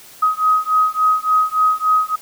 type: beating tone pair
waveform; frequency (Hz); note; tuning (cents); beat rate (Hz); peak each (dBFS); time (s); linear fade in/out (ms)
sine; 1259 / 1262.5; D#6 / D#6; +20 / +25; 3.5; -16; 0.22-2.16; 10
effects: white hiss -42 dBFS RMS until 2.21 s